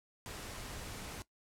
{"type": "noise", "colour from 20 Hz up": "pink", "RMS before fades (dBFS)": -45, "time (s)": [0.26, 1.22], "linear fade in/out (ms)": 0, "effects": ["noise-tail reverb RT60 0.1 s tail -17 dB re dry", "low-pass 12000 Hz 12 dB/octave"]}